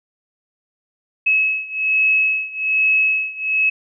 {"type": "beating tone pair", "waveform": "sine", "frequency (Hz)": [2576, 2577.2], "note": ["E7", "E7"], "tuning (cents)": [-41, -40], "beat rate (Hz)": 1.2, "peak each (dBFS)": [-17, -19], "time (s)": [1.26, 3.7], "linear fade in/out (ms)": 10, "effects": []}